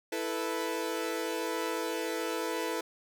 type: chord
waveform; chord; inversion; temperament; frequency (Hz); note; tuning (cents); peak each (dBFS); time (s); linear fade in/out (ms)
sawtooth; E suspended fourth; none; equal; 329.6 / 440 / 493.9; E4 / A4 / B4; 0 / 0 / 0; -32; 0.12-2.81; 5
effects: none